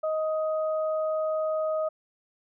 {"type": "tone pair together", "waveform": "sine", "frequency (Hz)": [627.2, 1252], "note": ["D#5", "D#6"], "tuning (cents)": [14, 10], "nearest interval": "octave", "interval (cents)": 1196, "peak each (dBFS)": [-25, -35], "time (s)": [0.03, 1.89], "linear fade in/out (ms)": 10, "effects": []}